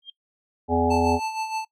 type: tone with exponential growth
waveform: sine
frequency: 3203 Hz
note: G7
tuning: 37 cents sharp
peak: -31 dBFS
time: 0.02-0.1 s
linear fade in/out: 5 ms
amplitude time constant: 17 ms
type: harmonic tone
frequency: 84 Hz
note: E2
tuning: 33 cents sharp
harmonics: 1 / 3 / 5 / 7 / 9 / 10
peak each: -27 / -24 / -24 / -28 / -27 / -25 dBFS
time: 0.68-1.2 s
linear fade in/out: 50 ms
type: tone with tremolo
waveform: square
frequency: 880 Hz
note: A5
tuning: in tune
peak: -25 dBFS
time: 0.9-1.65 s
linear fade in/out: 10 ms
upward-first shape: sine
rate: 6.4 Hz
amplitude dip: 60%
effects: noise-tail reverb RT60 0.1 s tail -20 dB re dry + low-pass 8000 Hz 12 dB/octave